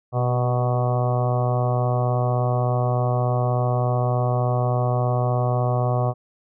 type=harmonic tone with a mistuned harmonic; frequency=123.47 Hz; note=B2; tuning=in tune; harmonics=1 / 2 / 3 / 4 / 5 / 6 / 7 / 8 / 9 / 10; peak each=-20 / -35 / -32 / -30 / -27 / -28 / -38 / -38 / -32 / -42 dBFS; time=0.12-6.14 s; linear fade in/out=50 ms; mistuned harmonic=3; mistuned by=+31 cents; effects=none